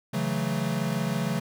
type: chord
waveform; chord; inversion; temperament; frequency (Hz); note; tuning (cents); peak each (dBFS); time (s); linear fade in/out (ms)
square; F# minor seventh; second; equal; 138.59 / 164.81 / 185 / 220; C#3 / E3 / F#3 / A3; 0 / 0 / 0 / 0; -32; 0.13-1.4; 10
effects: none